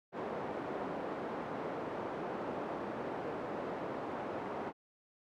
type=band-pass noise; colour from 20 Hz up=pink; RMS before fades=-40 dBFS; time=0.12-4.73 s; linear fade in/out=50 ms; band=290 to 940 Hz; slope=12 dB/octave; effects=none